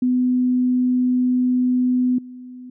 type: tone with level steps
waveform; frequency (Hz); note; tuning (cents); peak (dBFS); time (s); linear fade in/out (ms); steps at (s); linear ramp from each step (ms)
sine; 250.9; B3; +28; -15 / -34; 0.02-2.7; 5; 2.18; 5
effects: none